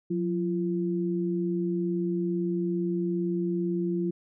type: tone pair together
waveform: sine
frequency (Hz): 180 / 342.3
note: F#3 / F4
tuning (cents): -47 / -35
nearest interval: major seventh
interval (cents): 1112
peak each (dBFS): -28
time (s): 0.1-4.11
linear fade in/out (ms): 10
effects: none